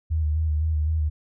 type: tone with vibrato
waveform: sine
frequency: 77.7 Hz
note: D#2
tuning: 2 cents flat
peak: -20 dBFS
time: 0.1-1.1 s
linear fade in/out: 20 ms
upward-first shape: square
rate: 3.9 Hz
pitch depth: 37 cents each way
effects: none